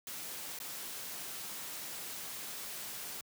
white noise with dropouts, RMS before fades -43 dBFS, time 0.07-3.21 s, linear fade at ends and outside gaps 2 ms, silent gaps 0.589-0.601 s, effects high-pass 100 Hz 12 dB/octave

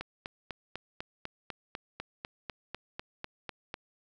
click train, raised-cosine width 0.3 ms, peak -21 dBFS, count 16, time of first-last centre 0.01-3.741 s, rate 4.02 Hz, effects none

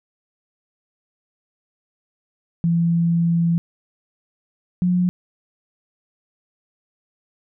sine tone pair in turn, 168.7 / 179.25 Hz, E3 / F3, +40 / +45 cents, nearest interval minor second, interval 105 cents, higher second, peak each -15 dBFS, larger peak neither, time 2.64-3.58 / 4.82-5.09 s, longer first, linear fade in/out 0 ms, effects none

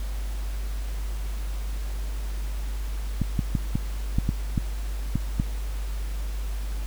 clicks, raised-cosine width 5 ms, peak -10 dBFS, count 9, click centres 3.217 / 3.392 / 3.552 / 3.755 / 4.185 / 4.291 / 4.578 / 5.156 / 5.399 s, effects added 50 Hz sine -27 dBFS peak until 6.86 s + pink hiss -44 dBFS RMS until 6.86 s

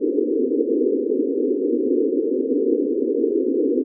white band-pass noise, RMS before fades -20 dBFS, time 0-3.84 s, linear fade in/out 20 ms, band 250 to 480 Hz, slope 96 dB/octave, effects none

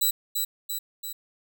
5% pulse tone with echo, 3938 Hz, B7, 6 cents flat, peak -13 dBFS, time 0.01-0.11 s, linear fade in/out 10 ms, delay 340 ms, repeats 3, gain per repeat -4 dB, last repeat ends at 1.13 s, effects none

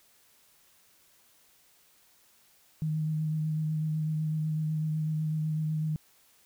sine tone with vibrato, 155.56 Hz, D#3, in tune, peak -27 dBFS, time 2.82-5.96 s, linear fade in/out 0 ms, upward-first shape sine, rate 8 Hz, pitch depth 18 cents each way, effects white hiss -63 dBFS RMS until 6.45 s

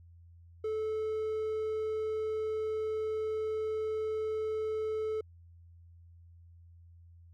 triangle tone, 435.1 Hz, A4, 19 cents flat, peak -29 dBFS, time 0.64-5.21 s, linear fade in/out 5 ms, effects added 85 Hz sine -53 dBFS peak until 7.33 s

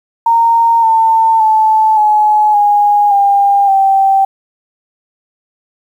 sine tone with pitch steps, 923 / 897.2 / 872.2 / 847.9 / 824.2 / 801.2 / 778.8 Hz, A#5 / A5 / A5 / G#5 / G#5 / G5 / G5, -17 / +34 / -15 / +36 / -13 / +38 / -12 cents, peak -6 dBFS, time 0.26-4.25 s, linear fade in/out 5 ms, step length 570 ms, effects 7-bit

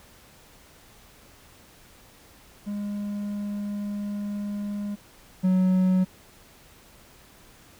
triangle tone pair in turn, 204.9 / 185.47 Hz, G#3 / F#3, -23 / +4 cents, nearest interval major second, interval 173 cents, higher first, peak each -26 / -16 dBFS, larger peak second, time 2.66-4.96 / 5.43-6.05 s, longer first, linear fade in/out 20 ms, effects pink hiss -53 dBFS RMS until 7.79 s

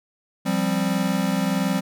square chord, F suspended second, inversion none, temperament equal, 174.61 / 196 / 261.6 Hz, F3 / G3 / C4, 0 / 0 / 0 cents, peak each -26 / -24 / -27 dBFS, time 0.45-1.81 s, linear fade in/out 20 ms, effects none

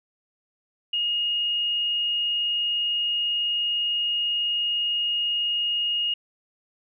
sine tone, 2861 Hz, F7, 41 cents sharp, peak -22 dBFS, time 0.93-6.14 s, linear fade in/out 5 ms, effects none

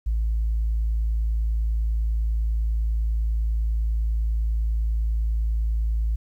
sine tone, 55 Hz, A1, in tune, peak -19 dBFS, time 0.06-6.16 s, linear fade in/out 10 ms, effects tanh soft clip ceiling -17 dBFS + 10-bit

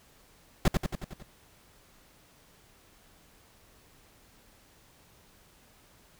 brown noise with echo, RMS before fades -21 dBFS, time 0.65-0.68 s, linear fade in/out 2 ms, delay 91 ms, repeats 6, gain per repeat -4 dB, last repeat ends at 1.226 s, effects pink hiss -60 dBFS RMS until 6.19 s

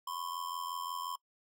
square ring-modulated tone, 1046.5 Hz, C6, in tune, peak -35 dBFS, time 0.07-1.16 s, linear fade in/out 5 ms, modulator 42.8 Hz, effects noise-tail reverb RT60 0.1 s tail -23 dB re dry

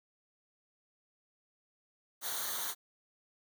white noise with comb filter, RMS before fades -37 dBFS, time 2.21-2.75 s, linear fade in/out 50 ms, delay 0.39 ms, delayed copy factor -0.75, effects none

